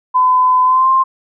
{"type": "tone with pitch glide", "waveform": "sine", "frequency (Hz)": [1013, 1053.6], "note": ["B5", "C6"], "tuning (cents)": [44, 12], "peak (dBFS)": -8, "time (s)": [0.14, 1.04], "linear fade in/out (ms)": 20, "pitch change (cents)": 68, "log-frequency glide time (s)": [0.64, 0.9], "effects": []}